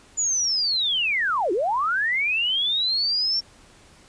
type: linear two-way sweep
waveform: sine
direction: down then up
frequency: 7040 to 329.6 to 5520 Hz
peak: -20 dBFS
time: 0.17-3.41 s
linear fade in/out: 20 ms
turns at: 1.52 s
effects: pink hiss -52 dBFS RMS until 4.08 s + resampled to 22050 Hz